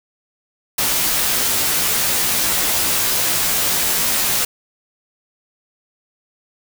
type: noise with comb filter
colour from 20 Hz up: white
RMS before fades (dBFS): -18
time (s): 0.78-4.45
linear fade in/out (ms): 5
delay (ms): 15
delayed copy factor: -0.75
effects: none